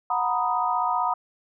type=chord; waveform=sine; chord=B major seventh; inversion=second; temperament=equal with one note detuned; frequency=731.5 / 932.3 / 987.8 / 1244.5 Hz; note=F#5 / A#5 / B5 / D#6; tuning=-20 / 0 / 0 / 0 cents; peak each=-27 dBFS; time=0.1-1.14 s; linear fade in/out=5 ms; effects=none